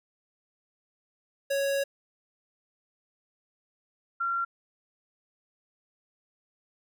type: tone pair in turn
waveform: square / sine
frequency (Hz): 554.4 / 1373.4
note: C#5 / F6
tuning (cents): 0 / -29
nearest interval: octave + major third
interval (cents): 1571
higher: second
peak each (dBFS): -26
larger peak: neither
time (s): 1.5-1.84 / 4.2-4.45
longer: first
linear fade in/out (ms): 10
effects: none